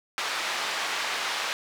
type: band-pass noise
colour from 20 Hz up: pink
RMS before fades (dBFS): -30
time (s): 0.18-1.53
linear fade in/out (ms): 0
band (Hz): 920 to 4900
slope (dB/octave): 12
effects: none